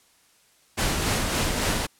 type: noise with tremolo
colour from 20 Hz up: pink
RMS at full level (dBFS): -23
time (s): 0.77-1.87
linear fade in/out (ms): 20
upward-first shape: sine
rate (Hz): 3.6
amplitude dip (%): 35
effects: white hiss -60 dBFS RMS until 1.99 s + low-pass 11000 Hz 12 dB/octave